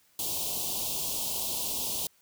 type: band-stop noise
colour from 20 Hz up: white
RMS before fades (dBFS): -32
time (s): 0.19-2.07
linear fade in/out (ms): 2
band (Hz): 1000 to 2800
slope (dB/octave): 48
effects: white hiss -65 dBFS RMS until 2.21 s